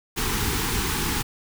pink band-stop noise, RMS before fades -25 dBFS, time 0.16-1.23 s, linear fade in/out 20 ms, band 470 to 780 Hz, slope 96 dB/octave, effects none

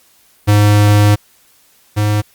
square tone pair in turn, 103.8 / 104.88 Hz, G#2 / G#2, 0 / +17 cents, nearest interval unison, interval 17 cents, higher second, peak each -7 / -12 dBFS, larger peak first, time 0.47-1.16 / 1.96-2.22 s, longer first, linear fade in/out 20 ms, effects white hiss -51 dBFS RMS until 2.34 s + Opus 48 kbps

